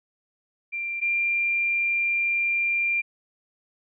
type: tone pair in turn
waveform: sine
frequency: 2371 / 2383 Hz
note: D7 / D7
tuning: +16 / +25 cents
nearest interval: unison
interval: 9 cents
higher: second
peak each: -27 / -21 dBFS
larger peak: second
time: 0.72-1.01 / 1.01-3.02 s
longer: second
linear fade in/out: 20 ms
effects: none